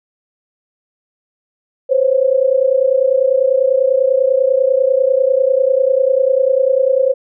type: tone pair together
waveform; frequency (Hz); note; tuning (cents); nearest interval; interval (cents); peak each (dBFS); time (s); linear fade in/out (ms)
sine; 512 / 542.1; C5 / C#5; -38 / -39; minor second; 99; -13; 1.89-7.14; 20
effects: none